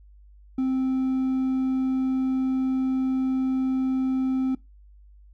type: tone with hard clipping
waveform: triangle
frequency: 261.6 Hz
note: C4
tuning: in tune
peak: -22 dBFS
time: 0.58-4.55 s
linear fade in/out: 5 ms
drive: 5 dB
effects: noise-tail reverb RT60 0.2 s tail -22 dB re dry + added 50 Hz sine -48 dBFS peak until 5.33 s